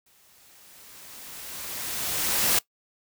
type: noise with exponential growth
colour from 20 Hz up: white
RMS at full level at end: -21 dBFS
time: 0.06-2.59 s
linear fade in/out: 5 ms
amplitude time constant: 550 ms
effects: noise-tail reverb RT60 0.1 s tail -20 dB re dry